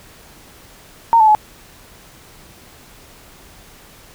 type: tone with pitch steps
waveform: sine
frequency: 920 / 871 / 852 Hz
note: A#5 / A5 / G#5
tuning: -23 / -18 / +44 cents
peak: -7 dBFS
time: 1.13-1.349 s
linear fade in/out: 0 ms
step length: 73 ms
effects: pink hiss -44 dBFS RMS until 4.14 s